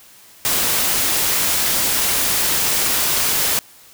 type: noise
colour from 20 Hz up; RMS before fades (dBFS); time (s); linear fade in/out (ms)
white; -18; 0.45-3.59; 0
effects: white hiss -46 dBFS RMS until 3.93 s